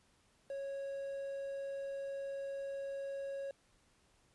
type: tone with quantisation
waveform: triangle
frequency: 551 Hz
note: C#5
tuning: 11 cents flat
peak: -37 dBFS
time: 0.5-3.51 s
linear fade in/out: 2 ms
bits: 10
effects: pink hiss -71 dBFS RMS until 4.34 s + resampled to 24000 Hz